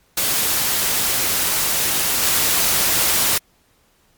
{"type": "noise with level steps", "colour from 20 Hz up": "white", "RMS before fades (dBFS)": [-19, -17], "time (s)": [0.17, 3.38], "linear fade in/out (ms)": 5, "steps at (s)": 2.22, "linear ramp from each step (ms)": 10, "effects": ["pink hiss -59 dBFS RMS until 4.17 s", "MP3 96 kbps"]}